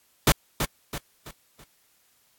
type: noise with echo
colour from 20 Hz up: pink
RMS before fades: -17 dBFS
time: 0.27-0.32 s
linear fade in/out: 2 ms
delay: 330 ms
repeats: 4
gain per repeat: -8 dB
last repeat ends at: 1.64 s
effects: white hiss -64 dBFS RMS until 2.38 s + AAC 64 kbps

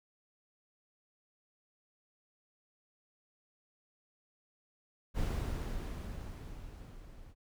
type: noise with level ramp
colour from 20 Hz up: brown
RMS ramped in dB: -32 to -54 dBFS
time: 5.14-7.35 s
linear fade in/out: 50 ms
effects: none

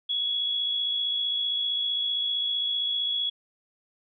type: tone with amplitude modulation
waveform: sine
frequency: 3360 Hz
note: G#7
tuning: 19 cents sharp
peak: -23 dBFS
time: 0.09-3.3 s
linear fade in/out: 10 ms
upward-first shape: sine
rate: 55.4 Hz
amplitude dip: 35%
effects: none

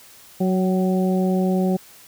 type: harmonic tone with a mistuned harmonic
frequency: 185.7 Hz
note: F#3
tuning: 7 cents sharp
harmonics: 1 / 2 / 3 / 4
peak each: -18 / -24 / -28 / -30 dBFS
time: 0.4-1.77 s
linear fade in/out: 10 ms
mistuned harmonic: 4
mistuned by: +30 cents
effects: white hiss -47 dBFS RMS until 2.07 s

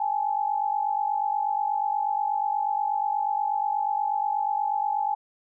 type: tone pair together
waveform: sine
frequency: 811.7 / 860 Hz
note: G#5 / A5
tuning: -40 / -40 cents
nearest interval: minor second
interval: 100 cents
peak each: -26 dBFS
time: 0-5.15 s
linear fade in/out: 5 ms
effects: none

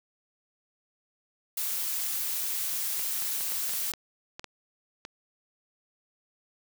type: noise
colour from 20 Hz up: blue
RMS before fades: -31 dBFS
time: 1.57-3.92 s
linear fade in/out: 5 ms
type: clicks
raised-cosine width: 0.2 ms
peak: -22 dBFS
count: 10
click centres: 2.994 / 3.222 / 3.408 / 3.521 / 3.694 / 3.736 / 3.937 / 4.395 / 4.443 / 5.051 s
effects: none

